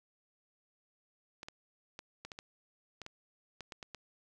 clicks, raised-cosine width 0.2 ms, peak -27 dBFS, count 12, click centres 1.431 / 1.485 / 1.991 / 2.25 / 2.318 / 2.389 / 3.017 / 3.064 / 3.607 / 3.722 / 3.828 / 3.947 s, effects none

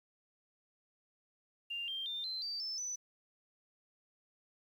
sine tone with pitch steps, 2794 / 3173 / 3603 / 4091 / 4645 / 5274 / 5989 Hz, F7 / G7 / A7 / C8 / D8 / E8 / F#8, 0 / +20 / +40 / -40 / -20 / 0 / +20 cents, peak -37 dBFS, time 1.7-2.96 s, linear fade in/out 10 ms, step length 180 ms, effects 11-bit

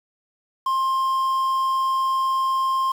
triangle tone with quantisation, 1058 Hz, C6, 19 cents sharp, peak -17 dBFS, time 0.66-2.92 s, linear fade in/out 5 ms, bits 7, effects none

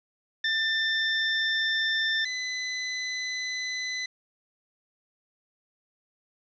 25% pulse tone pair in turn, 1785 / 2010 Hz, A6 / B6, +24 / +30 cents, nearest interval major second, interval 206 cents, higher second, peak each -20 / -26 dBFS, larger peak first, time 0.44-2.25 / 2.25-4.06 s, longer neither, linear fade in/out 5 ms, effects resampled to 16000 Hz + 9-bit

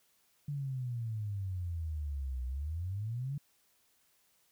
sine exponential two-way sweep, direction down then up, 146.9 to 61.74 to 146.9 Hz, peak -34 dBFS, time 0.48-3.38 s, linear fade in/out 5 ms, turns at 2.45 s, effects white hiss -71 dBFS RMS until 4.51 s

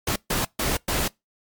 pink noise bursts at uneven times, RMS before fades -24 dBFS, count 4, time 0.07-0.16 / 0.3-0.45 / 0.59-0.77 / 0.88-1.08 s, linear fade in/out 5 ms, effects noise-tail reverb RT60 0.2 s tail -25 dB re dry + MP3 96 kbps

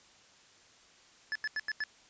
square tone bursts, 1726 Hz, A6, 34 cents flat, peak -32 dBFS, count 5, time 1.32-1.838 s, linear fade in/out 0 ms, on 34 ms, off 87 ms, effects white hiss -60 dBFS RMS until 2.09 s + resampled to 16000 Hz

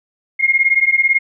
sine beating tone pair, 2132 / 2150 Hz, C7 / C7, +32 / +47 cents, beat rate 18 Hz, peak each -14 dBFS, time 0.39-1.19 s, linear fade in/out 20 ms, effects none

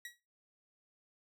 sawtooth tone with exponential decay, 1919 Hz, A#6, 50 cents sharp, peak -38 dBFS, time 0.05-0.2 s, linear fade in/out 2 ms, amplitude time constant 31 ms, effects noise-tail reverb RT60 0.3 s tail -24 dB re dry

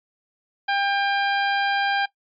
harmonic tone, 798 Hz, G5, 31 cents sharp, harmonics 1 / 2 / 3 / 4 / 5 / 6, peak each -22 / -24 / -31 / -30 / -38 / -37 dBFS, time 0.68-2.06 s, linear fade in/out 10 ms, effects noise-tail reverb RT60 0.1 s tail -18 dB re dry + MP3 96 kbps

